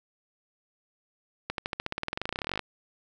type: accelerating click train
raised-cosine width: 0.3 ms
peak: -14 dBFS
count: 27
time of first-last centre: 1.5-2.593 s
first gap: 82 ms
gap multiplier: 0.94
effects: none